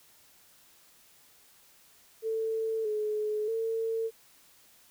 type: tone with pitch steps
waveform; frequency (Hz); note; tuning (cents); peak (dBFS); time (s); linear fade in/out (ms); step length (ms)
sine; 445.3 / 425.4 / 450; A4 / G#4 / A4; +21 / +42 / +39; -28; 2.22-4.11; 50; 630
effects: white hiss -60 dBFS RMS until 4.9 s